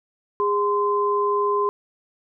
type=tone pair together; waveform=sine; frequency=409.3 / 1033 Hz; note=G#4 / C6; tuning=-25 / -22 cents; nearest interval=octave + major third; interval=1603 cents; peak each=-21 dBFS; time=0.4-1.69 s; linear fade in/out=0 ms; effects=none